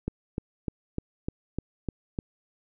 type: click train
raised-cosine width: 3 ms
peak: -16 dBFS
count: 8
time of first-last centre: 0.08-2.188 s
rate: 3.32 Hz
effects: none